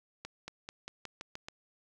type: accelerating click train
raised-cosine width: 0.2 ms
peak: -24 dBFS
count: 8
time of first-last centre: 0.25-1.485 s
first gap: 230 ms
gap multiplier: 0.91
effects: none